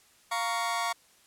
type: chord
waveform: sawtooth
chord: Bb minor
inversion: second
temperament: just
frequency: 699.2 / 932.3 / 1118.8 Hz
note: F5 / Bb5 / Db6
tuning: +2 / 0 / +16 cents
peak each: -29 / -29 / -28 dBFS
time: 0.31-0.93 s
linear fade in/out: 10 ms
effects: white hiss -61 dBFS RMS until 1.26 s + low-pass 11000 Hz 12 dB/octave